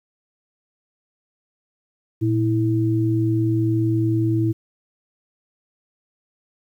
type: tone pair together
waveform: sine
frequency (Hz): 115.3 / 326.1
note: A#2 / E4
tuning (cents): -19 / -19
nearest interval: octave + tritone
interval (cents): 1800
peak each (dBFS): -19 / -20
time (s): 2.21-4.53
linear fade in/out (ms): 20
effects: 9-bit